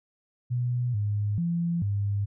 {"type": "tone with pitch steps", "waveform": "sine", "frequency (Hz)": [122.8, 103.5, 170.5, 101.1], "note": ["B2", "G#2", "F3", "G#2"], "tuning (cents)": [-9, -5, -41, -46], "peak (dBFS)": -24, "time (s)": [0.5, 2.26], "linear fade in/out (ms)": 20, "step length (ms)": 440, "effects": []}